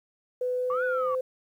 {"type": "tone with pitch glide", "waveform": "sine", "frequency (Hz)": [500, 513.8], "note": ["B4", "C5"], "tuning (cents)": [21, -32], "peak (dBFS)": -25, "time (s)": [0.41, 1.21], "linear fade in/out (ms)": 5, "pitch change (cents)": 47, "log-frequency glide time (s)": [0.56, 1.06]}
{"type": "linear two-way sweep", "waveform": "sine", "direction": "up then down", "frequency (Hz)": [1108.7, 1508, 1108.7], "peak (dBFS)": -28, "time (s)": [0.7, 1.15], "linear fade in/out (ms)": 2, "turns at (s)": 0.84}
{"effects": ["tanh soft clip ceiling -16 dBFS", "10-bit"]}